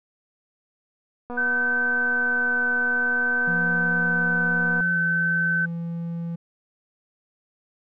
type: click train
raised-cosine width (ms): 1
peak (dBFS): -21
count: 853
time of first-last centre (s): 1.3-4.806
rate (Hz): 243
type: tone with vibrato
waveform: sine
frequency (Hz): 1527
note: G6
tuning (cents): -46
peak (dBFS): -20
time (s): 1.37-5.66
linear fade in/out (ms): 10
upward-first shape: triangle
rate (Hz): 0.57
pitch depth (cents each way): 8
type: tone with pitch glide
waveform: triangle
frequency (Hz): 174.2 to 168.66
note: F3 to E3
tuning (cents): -4 to +40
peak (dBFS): -25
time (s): 3.47-6.36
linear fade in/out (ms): 10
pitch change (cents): -56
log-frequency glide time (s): 4.93-4.98
effects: none